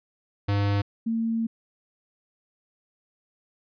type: tone pair in turn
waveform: square / sine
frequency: 101.1 / 227 Hz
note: G#2 / A#3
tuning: -46 / -46 cents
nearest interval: octave + major second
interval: 1400 cents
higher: second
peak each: -22 / -23 dBFS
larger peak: first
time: 0.48-0.82 / 1.06-1.47 s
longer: second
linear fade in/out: 10 ms
effects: resampled to 11025 Hz